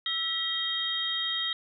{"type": "tone cluster", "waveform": "sine", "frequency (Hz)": [1322, 1941, 3199, 3748], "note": ["E6", "B6", "G7", "A#7"], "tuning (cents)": [5, -31, 34, 9], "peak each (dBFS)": [-40, -36, -31, -31], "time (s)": [0.06, 1.53], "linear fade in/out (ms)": 2, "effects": []}